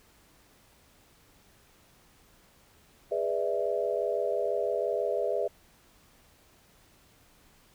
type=chord; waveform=sine; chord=E dominant seventh; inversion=first; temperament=just; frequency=412 / 494.4 / 593.3 / 659.3 Hz; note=G#4 / B4 / D5 / E5; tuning=-14 / +2 / +18 / 0 cents; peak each=-32 dBFS; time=3.11-5.48 s; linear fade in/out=10 ms; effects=pink hiss -61 dBFS RMS until 7.74 s